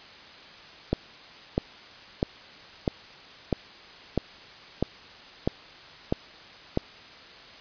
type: click train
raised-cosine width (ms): 2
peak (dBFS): -9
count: 10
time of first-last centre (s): 0.93-6.774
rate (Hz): 1.54
effects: white hiss -47 dBFS RMS until 7.6 s + resampled to 11025 Hz